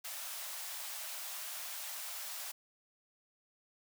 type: high-pass noise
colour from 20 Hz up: white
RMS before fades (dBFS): -43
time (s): 0.04-2.52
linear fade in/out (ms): 10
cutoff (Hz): 570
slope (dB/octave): 96
effects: none